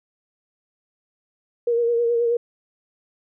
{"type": "tone with vibrato", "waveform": "sine", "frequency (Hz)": 470.5, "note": "A#4", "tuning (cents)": 16, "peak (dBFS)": -17, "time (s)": [1.67, 2.37], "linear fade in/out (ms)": 5, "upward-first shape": "sine", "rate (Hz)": 9.4, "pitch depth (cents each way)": 31, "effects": []}